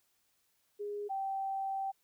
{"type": "tone pair in turn", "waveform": "sine", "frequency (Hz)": [411.8, 777.4], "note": ["G#4", "G5"], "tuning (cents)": [-15, -15], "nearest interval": "major seventh", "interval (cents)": 1100, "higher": "second", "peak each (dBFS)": [-36, -33], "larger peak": "second", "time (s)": [[0.79, 1.09], [1.09, 1.92]], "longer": "second", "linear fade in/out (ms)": 20, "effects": ["white hiss -75 dBFS RMS until 2.03 s"]}